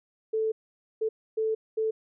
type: tone bursts at uneven times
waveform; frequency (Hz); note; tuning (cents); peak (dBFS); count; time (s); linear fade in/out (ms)
sine; 440; A4; 0; -24; 4; 0.33-0.52 / 1.01-1.09 / 1.37-1.55 / 1.77-1.91; 10
effects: none